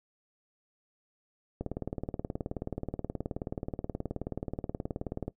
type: click train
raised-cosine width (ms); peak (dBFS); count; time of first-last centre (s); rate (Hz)
2; -20; 70; 1.61-5.28; 18.8
effects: noise-tail reverb RT60 0.1 s tail -18 dB re dry